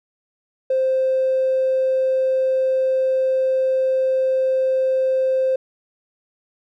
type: tone with tanh clipping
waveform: triangle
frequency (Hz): 523.3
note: C5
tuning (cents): 0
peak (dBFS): -15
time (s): 0.7-5.56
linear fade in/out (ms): 5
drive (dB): 1
effects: none